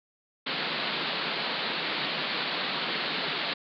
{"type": "band-pass noise", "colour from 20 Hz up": "white", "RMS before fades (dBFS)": -31, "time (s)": [0.46, 3.54], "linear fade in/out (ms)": 10, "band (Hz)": [140, 4500], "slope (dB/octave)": 96, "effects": []}